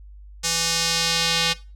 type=tone with band-pass filter sweep; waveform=square; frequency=166.4 Hz; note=E3; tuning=17 cents sharp; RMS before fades=-22 dBFS; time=0.43-1.54 s; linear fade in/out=20 ms; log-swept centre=6200 to 3800 Hz; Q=1.6; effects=noise-tail reverb RT60 0.3 s tail -18 dB re dry + added 50 Hz sine -40 dBFS peak until 1.75 s